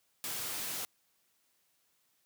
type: noise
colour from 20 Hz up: white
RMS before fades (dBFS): -38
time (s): 0.24-0.85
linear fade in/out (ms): 0
effects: white hiss -74 dBFS RMS until 2.25 s + high-pass 80 Hz 12 dB/octave